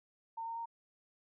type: tone with pitch steps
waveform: sine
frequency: 910 / 917.4 / 924.8 Hz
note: A#5 / A#5 / A#5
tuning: -42 / -28 / -14 cents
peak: -38 dBFS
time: 0.37-0.658 s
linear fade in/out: 10 ms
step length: 96 ms
effects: none